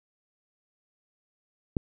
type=click; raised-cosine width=3 ms; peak=-13 dBFS; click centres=1.768 s; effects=none